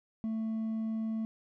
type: tone with hard clipping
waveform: sine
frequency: 221.8 Hz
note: A3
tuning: 14 cents sharp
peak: -32 dBFS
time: 0.24-1.25 s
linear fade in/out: 0 ms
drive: 2 dB
effects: none